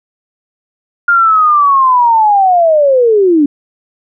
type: linear sweep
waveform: sine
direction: down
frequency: 1415 to 277.2 Hz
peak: -5 dBFS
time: 1.08-3.46 s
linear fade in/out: 5 ms
effects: none